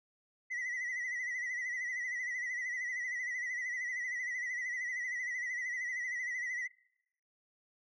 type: tone with vibrato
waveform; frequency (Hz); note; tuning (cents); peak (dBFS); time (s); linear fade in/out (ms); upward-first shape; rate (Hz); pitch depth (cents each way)
sine; 1975.5; B6; 0; -32; 0.5-6.68; 20; sine; 13; 66
effects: noise-tail reverb RT60 0.8 s tail -25 dB re dry + tanh soft clip ceiling -34 dBFS

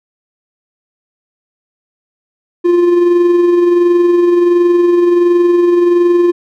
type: tone with amplitude modulation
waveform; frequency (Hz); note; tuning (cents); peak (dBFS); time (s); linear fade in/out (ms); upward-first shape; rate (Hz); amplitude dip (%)
triangle; 349.5; F4; +1; -3; 2.64-6.32; 20; sine; 21.4; 35
effects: none

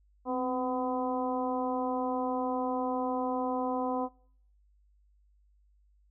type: harmonic tone with a mistuned harmonic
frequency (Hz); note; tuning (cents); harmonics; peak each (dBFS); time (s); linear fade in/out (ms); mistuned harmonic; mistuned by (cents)
252.3; B3; +37; 1 / 2 / 3 / 4 / 5; -33 / -34 / -35 / -36 / -47; 0.25-4.09; 50; 1; +50
effects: noise-tail reverb RT60 0.6 s tail -24 dB re dry + added 50 Hz sine -62 dBFS peak until 6.1 s

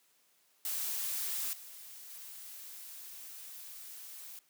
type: noise with level steps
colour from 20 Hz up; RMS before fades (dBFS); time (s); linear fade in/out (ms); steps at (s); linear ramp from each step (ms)
blue; -36 / -50 / -48; 0.65-4.39; 2; 1.53 / 2.1; 2
effects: white hiss -70 dBFS RMS until 4.49 s + high-pass 200 Hz 12 dB/octave

